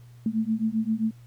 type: beating tone pair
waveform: sine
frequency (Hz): 217.1 / 224.7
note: A3 / A3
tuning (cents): -23 / +37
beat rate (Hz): 7.6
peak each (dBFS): -26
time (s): 0.26-1.11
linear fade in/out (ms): 2
effects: added 120 Hz sine -46 dBFS peak until 1.26 s + pink hiss -62 dBFS RMS until 1.26 s